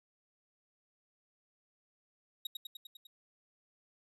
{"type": "tone with echo", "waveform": "45% pulse", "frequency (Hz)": 3784, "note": "A#7", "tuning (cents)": 25, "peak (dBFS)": -35, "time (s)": [2.45, 2.47], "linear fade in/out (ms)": 5, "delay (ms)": 100, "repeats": 6, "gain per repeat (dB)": -3, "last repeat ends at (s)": 3.07, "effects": ["resampled to 32000 Hz"]}